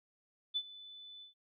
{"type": "tone with ADSR envelope", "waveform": "sine", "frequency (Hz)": 3499, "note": "A7", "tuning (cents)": -10, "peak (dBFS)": -30, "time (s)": [0.54, 1.34], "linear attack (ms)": 24, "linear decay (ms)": 57, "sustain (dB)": -19, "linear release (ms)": 120, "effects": []}